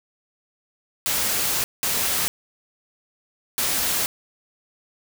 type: noise bursts at uneven times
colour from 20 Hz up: white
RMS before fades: -23 dBFS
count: 3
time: 1.06-1.64 / 1.83-2.28 / 3.58-4.06 s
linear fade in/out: 0 ms
effects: none